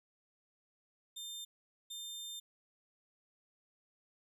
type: tone bursts at uneven times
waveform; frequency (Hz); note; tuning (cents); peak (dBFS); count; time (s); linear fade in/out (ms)
sawtooth; 3600; A7; +39; -40; 2; 1.16-1.45 / 1.9-2.4; 10
effects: none